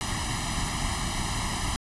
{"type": "noise with comb filter", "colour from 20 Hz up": "pink", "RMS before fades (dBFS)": -29, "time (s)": [0.01, 1.76], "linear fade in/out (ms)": 0, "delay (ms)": 1, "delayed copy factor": 1, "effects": ["resampled to 24000 Hz"]}